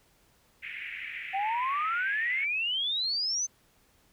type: band-pass noise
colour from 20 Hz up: pink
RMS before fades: -39 dBFS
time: 0.62-2.46 s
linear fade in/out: 20 ms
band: 1900 to 2500 Hz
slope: 48 dB/octave
type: exponential sweep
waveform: sine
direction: up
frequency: 755 to 6272 Hz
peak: -27 dBFS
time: 1.33-3.47 s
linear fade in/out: 20 ms
effects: pink hiss -65 dBFS RMS until 4.12 s